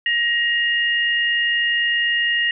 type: tone pair together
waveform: sine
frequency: 1886.8 / 2836 Hz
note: A#6 / F7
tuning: +20 / +26 cents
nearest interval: perfect fifth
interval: 706 cents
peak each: -18 / -21 dBFS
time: 0.06-2.51 s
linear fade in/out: 2 ms
effects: none